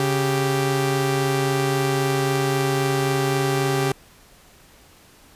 sawtooth tone pair together, 138.59 / 392 Hz, C#3 / G4, 0 / 0 cents, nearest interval octave + tritone, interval 1800 cents, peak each -18 dBFS, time 0-3.92 s, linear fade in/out 2 ms, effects pink hiss -51 dBFS RMS until 5.35 s + resampled to 32000 Hz

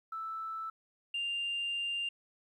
sine tone pair in turn, 1318.5 / 2794 Hz, E6 / F7, 0 / 0 cents, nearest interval octave + minor second, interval 1300 cents, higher second, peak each -36 / -31 dBFS, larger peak second, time 0.12-0.7 / 1.14-2.09 s, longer second, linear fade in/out 5 ms, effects tanh soft clip ceiling -29 dBFS + 12-bit

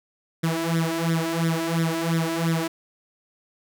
sawtooth tone with flanger, 164.81 Hz, E3, in tune, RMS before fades -24 dBFS, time 0.43-2.68 s, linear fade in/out 10 ms, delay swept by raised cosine 0.54 to 3.14 ms, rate 2.9 Hz, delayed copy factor +0.8, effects none

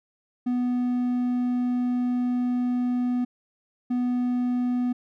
triangle tone bursts at uneven times, 246.9 Hz, B3, in tune, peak -20 dBFS, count 2, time 0.46-3.25 / 3.9-4.93 s, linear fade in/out 10 ms, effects none

